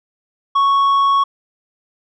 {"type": "tone with tanh clipping", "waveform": "sine", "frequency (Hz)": 1108.7, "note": "C#6", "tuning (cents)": 0, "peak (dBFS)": -12, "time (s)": [0.55, 1.24], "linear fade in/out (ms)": 10, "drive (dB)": 5, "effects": []}